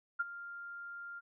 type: tone with ADSR envelope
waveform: sine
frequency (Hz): 1396.9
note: F6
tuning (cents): 0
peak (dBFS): -28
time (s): 0.19-1.21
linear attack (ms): 14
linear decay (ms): 27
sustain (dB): -15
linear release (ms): 30
effects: none